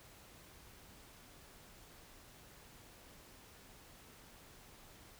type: silence
effects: pink hiss -59 dBFS RMS until 5.19 s